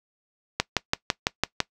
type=click train; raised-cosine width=0.2 ms; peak=-3 dBFS; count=7; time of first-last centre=0.6-1.603 s; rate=5.98 Hz; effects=noise-tail reverb RT60 0.1 s tail -21 dB re dry